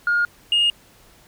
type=tone pair in turn; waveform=sine; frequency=1423 / 2846 Hz; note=F6 / F7; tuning=+32 / +32 cents; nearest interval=octave; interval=1200 cents; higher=second; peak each=-15 / -13 dBFS; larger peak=second; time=0.07-0.25 / 0.52-0.7 s; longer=neither; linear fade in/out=2 ms; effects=tanh soft clip ceiling -12 dBFS + pink hiss -52 dBFS RMS until 1.27 s